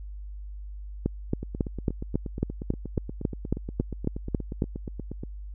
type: two click trains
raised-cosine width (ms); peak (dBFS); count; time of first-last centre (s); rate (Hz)
3; -11 / -21; 14 / 33; 1.06-4.622 / 1.43-5.235; 3.65 / 8.41
effects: added 50 Hz sine -36 dBFS peak until 5.54 s